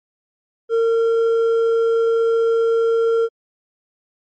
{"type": "tone with hard clipping", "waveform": "sine", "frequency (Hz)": 457.4, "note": "A#4", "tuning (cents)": -33, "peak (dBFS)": -15, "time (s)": [0.69, 3.29], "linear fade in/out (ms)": 50, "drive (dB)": 4, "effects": ["MP3 32 kbps"]}